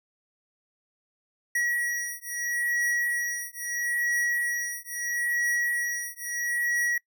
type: beating tone pair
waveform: square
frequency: 1917 / 1917.76 Hz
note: A#6 / A#6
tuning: +48 / +49 cents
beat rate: 0.76 Hz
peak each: -30 dBFS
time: 1.55-6.98 s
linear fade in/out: 5 ms
effects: noise-tail reverb RT60 0.1 s tail -24 dB re dry